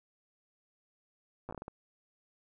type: slowing click train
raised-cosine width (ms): 1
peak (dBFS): -28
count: 8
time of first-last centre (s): 1.49-1.681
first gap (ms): 8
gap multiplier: 1.4
effects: none